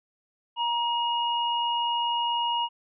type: tone pair together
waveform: sine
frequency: 943.9 / 2873 Hz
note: A#5 / F7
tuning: +21 / +48 cents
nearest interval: octave + perfect fifth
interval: 1927 cents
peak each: -25 / -29 dBFS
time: 0.56-2.69 s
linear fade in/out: 50 ms
effects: none